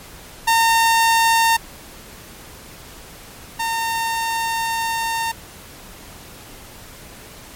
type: tone pair in turn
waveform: sawtooth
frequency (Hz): 912 / 912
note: A#5 / A#5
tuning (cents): -38 / -38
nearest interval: unison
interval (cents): 0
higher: neither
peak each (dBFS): -9 / -16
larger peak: first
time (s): 0.47-1.57 / 3.59-5.32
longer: second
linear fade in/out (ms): 10
effects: pink hiss -40 dBFS RMS until 7.55 s + MP3 64 kbps